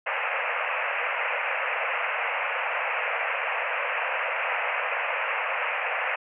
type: band-pass noise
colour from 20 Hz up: white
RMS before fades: -28 dBFS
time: 0.06-6.16 s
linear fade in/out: 10 ms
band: 480 to 2700 Hz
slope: 96 dB/octave
effects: none